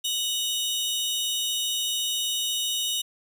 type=tone pair together; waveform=sawtooth; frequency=2952 / 3719 Hz; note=F#7 / A#7; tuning=-5 / -5 cents; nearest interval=major third; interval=400 cents; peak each=-25 dBFS; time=0.04-3.02 s; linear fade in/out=10 ms; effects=10-bit